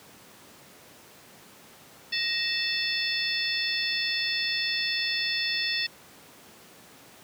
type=harmonic tone with a mistuned harmonic; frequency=879 Hz; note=A5; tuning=2 cents flat; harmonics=2 / 3 / 4 / 5 / 6; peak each=-32 / -32 / -32 / -32 / -32 dBFS; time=2.12-5.87 s; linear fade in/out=10 ms; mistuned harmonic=2; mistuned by=+110 cents; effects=pink hiss -51 dBFS RMS until 7.23 s + high-pass 150 Hz 12 dB/octave